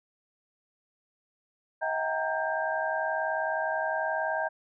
sine tone cluster, 638 / 729 / 788 / 927 / 1588 Hz, D#5 / F#5 / G5 / A#5 / G6, +43 / -26 / +9 / -10 / +22 cents, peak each -31 / -38 / -35 / -34 / -32 dBFS, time 1.81-4.49 s, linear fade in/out 20 ms, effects none

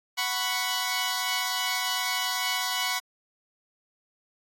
10% pulse chord, F# suspended fourth, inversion none, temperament equal, 740 / 987.8 / 1108.7 Hz, F#5 / B5 / C#6, 0 / 0 / 0 cents, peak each -23 / -21 / -23 dBFS, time 0.17-3 s, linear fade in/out 20 ms, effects AAC 48 kbps

